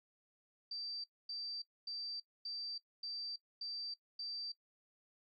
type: tone bursts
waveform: sine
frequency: 4667 Hz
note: D8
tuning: 12 cents flat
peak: -40 dBFS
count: 7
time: 0.71-4.52 s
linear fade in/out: 5 ms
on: 330 ms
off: 250 ms
effects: noise-tail reverb RT60 0.1 s tail -20 dB re dry + MP3 48 kbps